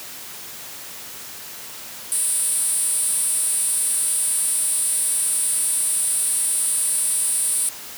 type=tone with high-pass filter; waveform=5% pulse; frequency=329.6 Hz; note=E4; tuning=in tune; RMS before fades=-21 dBFS; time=2.12-7.69 s; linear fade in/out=0 ms; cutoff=9300 Hz; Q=4.1; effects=white hiss -36 dBFS RMS until 7.97 s + high-pass 80 Hz 12 dB/octave